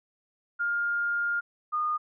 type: tone pair in turn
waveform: sine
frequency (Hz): 1410 / 1223.6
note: F6 / D#6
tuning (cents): +16 / -29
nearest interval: major second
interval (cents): 245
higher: first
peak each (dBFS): -25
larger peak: neither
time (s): 0.59-1.41 / 1.72-1.98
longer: first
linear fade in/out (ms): 20
effects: none